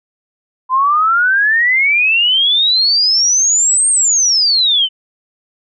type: exponential two-way sweep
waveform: sine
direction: up then down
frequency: 1014 to 8710 to 2996 Hz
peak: -9 dBFS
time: 0.69-4.89 s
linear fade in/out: 50 ms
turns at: 3.89 s
effects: none